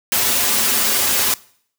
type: noise with comb filter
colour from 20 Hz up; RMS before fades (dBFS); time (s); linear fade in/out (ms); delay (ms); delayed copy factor
white; -17; 0.12-1.34; 2; 6.4; -0.9
effects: noise-tail reverb RT60 0.6 s tail -22 dB re dry + high-pass 100 Hz 12 dB/octave